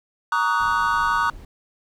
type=chord; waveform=triangle; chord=D# minor seventh; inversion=second; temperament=equal with one note detuned; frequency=932.3 / 1133.3 / 1244.5 / 1480 Hz; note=A#5 / C#6 / D#6 / F#6; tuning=0 / +38 / 0 / 0 cents; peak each=-22 dBFS; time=0.32-1.3 s; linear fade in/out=2 ms
type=noise; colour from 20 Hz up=brown; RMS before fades=-40 dBFS; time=0.6-1.45 s; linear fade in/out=2 ms
effects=none